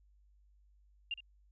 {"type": "tone with echo", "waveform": "sine", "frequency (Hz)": 2794, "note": "F7", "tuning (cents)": 0, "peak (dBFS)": -34, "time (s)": [1.11, 1.14], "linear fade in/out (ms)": 2, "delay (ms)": 65, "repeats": 1, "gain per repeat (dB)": -12, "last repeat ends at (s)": 1.205, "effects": ["added 50 Hz sine -63 dBFS peak until 1.51 s"]}